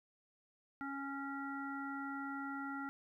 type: harmonic tone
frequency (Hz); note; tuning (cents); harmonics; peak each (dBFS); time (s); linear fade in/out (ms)
276.7; C#4; -3; 1 / 3 / 5 / 7; -43 / -48 / -44 / -53; 0.81-2.89; 0
effects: 13-bit